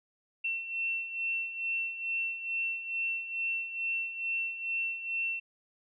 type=beating tone pair; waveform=sine; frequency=2700 / 2702.3 Hz; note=E7 / E7; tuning=+41 / +42 cents; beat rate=2.3 Hz; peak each=-38 / -32 dBFS; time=0.44-5.4 s; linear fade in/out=10 ms; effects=none